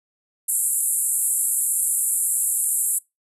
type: band-pass noise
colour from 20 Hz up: white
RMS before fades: -22 dBFS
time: 0.48-2.99 s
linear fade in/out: 10 ms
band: 7600 to 12000 Hz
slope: 96 dB/octave
effects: noise-tail reverb RT60 0.2 s tail -24 dB re dry